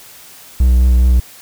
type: tone with vibrato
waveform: triangle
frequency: 62 Hz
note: B1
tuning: 7 cents sharp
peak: -5 dBFS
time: 0.6-1.2 s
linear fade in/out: 5 ms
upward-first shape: triangle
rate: 4.8 Hz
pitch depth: 30 cents each way
effects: white hiss -39 dBFS RMS until 1.41 s